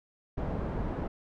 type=low-pass noise; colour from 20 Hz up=pink; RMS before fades=-34 dBFS; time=0.37-1.08 s; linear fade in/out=10 ms; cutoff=820 Hz; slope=12 dB/octave
type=click train; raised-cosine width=5 ms; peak=-25 dBFS; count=10; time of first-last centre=0.38-0.859 s; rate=18.8 Hz
effects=none